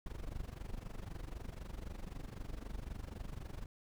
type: noise with amplitude modulation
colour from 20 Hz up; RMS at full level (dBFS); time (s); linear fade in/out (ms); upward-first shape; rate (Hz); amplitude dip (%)
brown; -41; 0.06-3.66; 2; sine; 23.9; 85
effects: none